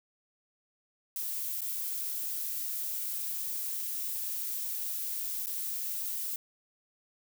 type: noise with dropouts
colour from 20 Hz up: violet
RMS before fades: -35 dBFS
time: 1.16-6.36 s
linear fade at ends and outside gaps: 1 ms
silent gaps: 1.608-1.617 / 5.46-5.469 s
effects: none